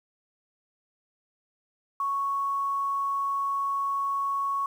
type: tone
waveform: sine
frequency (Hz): 1108.7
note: C#6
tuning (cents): 0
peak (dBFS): -25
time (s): 2-4.66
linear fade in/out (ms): 2
effects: 9-bit